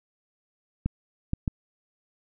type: clicks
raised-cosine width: 5 ms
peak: -13 dBFS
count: 3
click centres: 0.86 / 1.334 / 1.478 s
effects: none